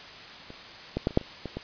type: clicks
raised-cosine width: 2 ms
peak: -29 / -14 / -10 / -28 / -6 / -29 / -20 / -19 dBFS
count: 8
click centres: 0.504 / 0.97 / 1.071 / 1.108 / 1.174 / 1.213 / 1.457 / 1.57 s
effects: white hiss -44 dBFS RMS until 1.63 s + resampled to 11025 Hz